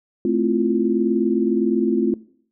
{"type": "chord", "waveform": "sine", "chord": "F major seventh", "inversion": "first", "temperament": "equal", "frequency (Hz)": [220, 261.6, 329.6, 349.2], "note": ["A3", "C4", "E4", "F4"], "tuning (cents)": [0, 0, 0, 0], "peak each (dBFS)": [-22, -22, -26, -20], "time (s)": [0.25, 2.14], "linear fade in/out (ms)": 2, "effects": ["noise-tail reverb RT60 0.6 s tail -21 dB re dry"]}